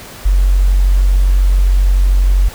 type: tone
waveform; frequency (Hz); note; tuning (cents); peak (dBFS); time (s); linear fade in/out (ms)
sine; 46.35; F#1; +4; -7; 0.25-2.49; 10
effects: pink hiss -33 dBFS RMS until 2.54 s